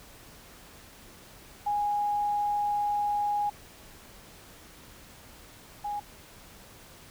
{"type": "tone pair in turn", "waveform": "sine", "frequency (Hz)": [825, 825], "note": ["G#5", "G#5"], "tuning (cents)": [-12, -12], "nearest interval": "unison", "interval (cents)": 0, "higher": "neither", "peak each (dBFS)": [-25, -30], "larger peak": "first", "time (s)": [[1.66, 3.5], [5.84, 6]], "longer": "first", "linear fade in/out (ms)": 10, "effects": ["pink hiss -51 dBFS RMS until 7.1 s"]}